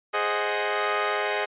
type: chord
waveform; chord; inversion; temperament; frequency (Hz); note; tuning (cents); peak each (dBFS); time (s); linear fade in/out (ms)
15% pulse; Ab dominant seventh; none; equal; 415.3 / 523.3 / 622.3 / 740; Ab4 / C5 / Eb5 / Gb5; 0 / 0 / 0 / 0; -21 / -25 / -22 / -26; 0.13-1.46; 20
effects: resampled to 8000 Hz